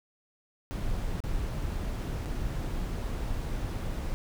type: noise with dropouts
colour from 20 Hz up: brown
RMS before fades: -32 dBFS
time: 0.71-4.14 s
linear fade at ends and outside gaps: 0 ms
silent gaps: 1.204-1.238 / 2.251-2.258 s
effects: none